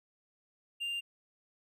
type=tone; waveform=triangle; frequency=2794 Hz; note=F7; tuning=in tune; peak=-32 dBFS; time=0.8-1.01 s; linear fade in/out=20 ms; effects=none